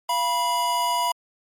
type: tone pair together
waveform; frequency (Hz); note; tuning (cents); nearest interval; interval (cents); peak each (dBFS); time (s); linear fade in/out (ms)
square; 690 / 975.8; F5 / B5; -21 / -21; tritone; 600; -29 / -22; 0.09-1.12; 5
effects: MP3 64 kbps